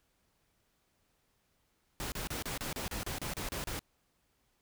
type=noise bursts; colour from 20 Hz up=pink; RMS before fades=-38 dBFS; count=12; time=2-3.792 s; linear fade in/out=0 ms; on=120 ms; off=32 ms; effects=pink hiss -75 dBFS RMS until 4.61 s